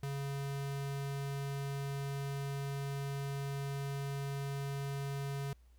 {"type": "tone", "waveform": "square", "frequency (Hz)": 139.3, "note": "C#3", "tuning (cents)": 9, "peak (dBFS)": -37, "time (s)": [0.03, 5.53], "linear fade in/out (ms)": 2, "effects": ["added 60 Hz sine -59 dBFS peak until 5.78 s", "pink hiss -75 dBFS RMS until 5.78 s"]}